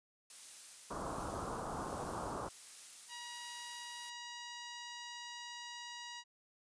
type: noise with tremolo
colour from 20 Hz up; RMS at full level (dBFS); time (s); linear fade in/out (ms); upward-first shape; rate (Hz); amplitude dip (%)
blue; -49; 0.3-4.1; 2; triangle; 1.3; 25
type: low-pass noise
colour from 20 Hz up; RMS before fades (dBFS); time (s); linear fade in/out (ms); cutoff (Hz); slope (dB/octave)
white; -42; 0.9-2.49; 10; 1300; 48
type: tone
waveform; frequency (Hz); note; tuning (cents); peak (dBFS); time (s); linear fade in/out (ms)
10% pulse; 957; A#5; +45; -37; 3.08-6.24; 50
effects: resampled to 22050 Hz